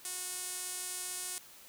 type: tone with band-pass filter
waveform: sawtooth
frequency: 364.5 Hz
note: F#4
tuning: 26 cents flat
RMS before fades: -40 dBFS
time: 0.05-1.38 s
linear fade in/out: 0 ms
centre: 9200 Hz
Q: 2.3
effects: white hiss -55 dBFS RMS until 1.68 s